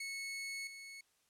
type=tone with level steps; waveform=sawtooth; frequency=2200 Hz; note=C#7; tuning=14 cents flat; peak=-37 / -45 dBFS; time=0-1.01 s; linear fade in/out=5 ms; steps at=0.67 s; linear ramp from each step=2 ms; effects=white hiss -75 dBFS RMS until 1.29 s + low-pass 11000 Hz 12 dB/octave